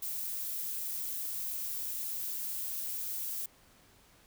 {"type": "noise", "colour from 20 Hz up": "violet", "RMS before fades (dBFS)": -37, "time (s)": [0.02, 3.46], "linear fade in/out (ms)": 5, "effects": ["pink hiss -62 dBFS RMS until 4.26 s"]}